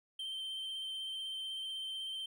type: tone with vibrato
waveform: triangle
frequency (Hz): 3119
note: G7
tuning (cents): -9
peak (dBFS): -37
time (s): 0.19-2.26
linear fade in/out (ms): 5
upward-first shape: triangle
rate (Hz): 16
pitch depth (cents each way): 23
effects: none

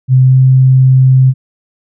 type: tone with pitch glide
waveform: sine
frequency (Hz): 129.5 to 130.7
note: C3 to C3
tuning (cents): -17 to -1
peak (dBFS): -3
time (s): 0.08-1.34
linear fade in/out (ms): 50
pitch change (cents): +16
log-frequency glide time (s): 0.24-0.35
effects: none

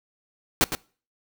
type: noise with echo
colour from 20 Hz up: pink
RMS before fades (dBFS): -19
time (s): 0.61-0.64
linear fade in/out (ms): 0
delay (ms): 110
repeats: 1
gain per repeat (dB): -9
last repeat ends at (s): 0.75
effects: noise-tail reverb RT60 0.4 s tail -23 dB re dry

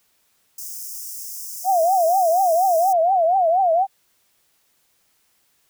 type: high-pass noise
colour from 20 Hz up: white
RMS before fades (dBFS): -33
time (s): 0.58-2.93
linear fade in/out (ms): 5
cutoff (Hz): 5100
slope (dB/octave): 96
type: tone with vibrato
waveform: sine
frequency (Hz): 709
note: F5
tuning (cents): +26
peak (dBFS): -14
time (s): 1.64-3.87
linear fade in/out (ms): 50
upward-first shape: triangle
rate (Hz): 4.2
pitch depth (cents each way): 200
effects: white hiss -64 dBFS RMS until 5.69 s

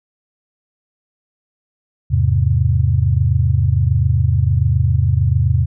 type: chord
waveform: sine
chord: E augmented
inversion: none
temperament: equal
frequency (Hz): 82.41 / 103.83 / 130.81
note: E2 / G#2 / B#2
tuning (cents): 0 / 0 / 0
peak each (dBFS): -16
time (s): 2.1-5.66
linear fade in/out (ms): 20
effects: none

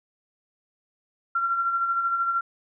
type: tone with tremolo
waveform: sine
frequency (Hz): 1369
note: F6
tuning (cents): -35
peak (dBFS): -20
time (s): 1.35-2.41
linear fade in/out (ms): 5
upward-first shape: sine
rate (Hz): 13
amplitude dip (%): 45
effects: none

